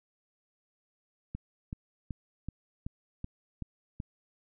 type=click train; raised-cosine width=5 ms; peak=-24 dBFS; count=8; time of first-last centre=1.35-4.002 s; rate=2.64 Hz; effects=none